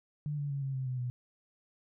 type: tone with pitch steps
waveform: sine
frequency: 148.2 / 143.81 / 139.56 / 135.43 / 131.42 / 127.53 / 123.76 Hz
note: D3 / D3 / C#3 / C#3 / C3 / C3 / B2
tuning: +16 / -36 / +12 / -40 / +8 / -44 / +4 cents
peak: -32 dBFS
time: 0.26-1.1 s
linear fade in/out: 0 ms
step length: 120 ms
effects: none